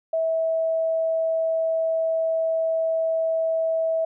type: tone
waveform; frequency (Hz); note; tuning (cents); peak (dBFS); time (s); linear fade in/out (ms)
sine; 650; E5; -24; -20; 0.13-4.05; 5
effects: none